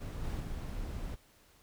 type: noise with level steps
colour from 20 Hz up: brown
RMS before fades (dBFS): -39 / -36 / -39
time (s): 0-1.16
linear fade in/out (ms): 20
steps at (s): 0.23 / 0.39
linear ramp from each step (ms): 20
effects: pink hiss -64 dBFS RMS until 1.62 s